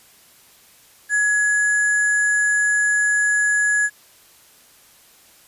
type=tone with sample-and-hold; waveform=sine; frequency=1681 Hz; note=G#6; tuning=20 cents sharp; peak=-15 dBFS; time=1.09-3.9 s; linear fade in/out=50 ms; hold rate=8820 Hz; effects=white hiss -51 dBFS RMS until 5.47 s + resampled to 32000 Hz